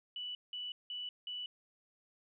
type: tone bursts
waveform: sine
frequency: 2963 Hz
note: F#7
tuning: 2 cents sharp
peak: -39 dBFS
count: 4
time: 0.16-1.46 s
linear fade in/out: 2 ms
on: 190 ms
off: 180 ms
effects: none